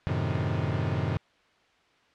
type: chord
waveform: 40% pulse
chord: F# diminished seventh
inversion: none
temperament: equal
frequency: 92.5 / 110 / 130.81 / 155.56 Hz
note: F#2 / A2 / C3 / Eb3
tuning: 0 / 0 / 0 / 0 cents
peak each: -31 dBFS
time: 0.07-1.17 s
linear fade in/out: 0 ms
effects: white hiss -63 dBFS RMS until 2.14 s + low-pass 3000 Hz 12 dB/octave